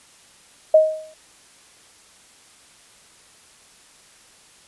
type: tone with exponential decay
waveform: sine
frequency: 627 Hz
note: D#5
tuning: 13 cents sharp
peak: -6 dBFS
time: 0.74-1.14 s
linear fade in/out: 5 ms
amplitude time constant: 85 ms
effects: white hiss -51 dBFS RMS until 4.67 s + resampled to 24000 Hz